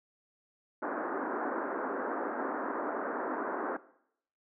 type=band-pass noise; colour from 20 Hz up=pink; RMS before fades=-35 dBFS; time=0.82-3.77 s; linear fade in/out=5 ms; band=250 to 1600 Hz; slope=48 dB/octave; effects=noise-tail reverb RT60 0.7 s tail -18 dB re dry